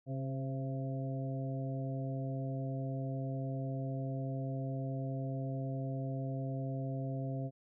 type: harmonic tone with a mistuned harmonic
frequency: 134.2 Hz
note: C3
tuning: 44 cents sharp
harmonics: 1 / 2 / 3 / 4 / 5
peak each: -36 / -42 / -50 / -47 / -46 dBFS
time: 0.06-7.51 s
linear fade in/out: 50 ms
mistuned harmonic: 4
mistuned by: -31 cents
effects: none